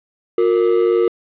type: ring-modulated tone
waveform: triangle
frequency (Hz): 410.4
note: G#4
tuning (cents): -21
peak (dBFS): -7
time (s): 0.38-1.08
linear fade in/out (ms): 2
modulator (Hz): 51.4
effects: resampled to 8000 Hz + 7-bit